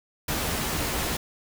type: noise with comb filter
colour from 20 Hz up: pink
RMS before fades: -28 dBFS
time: 0.28-1.17 s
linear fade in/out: 5 ms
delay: 13 ms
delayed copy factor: +0.5
effects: none